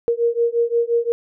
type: beating tone pair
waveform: sine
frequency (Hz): 466.2 / 471.9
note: A#4 / A#4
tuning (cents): 0 / +21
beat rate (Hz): 5.7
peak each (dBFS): -19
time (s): 0.08-1.12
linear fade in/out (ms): 0
effects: none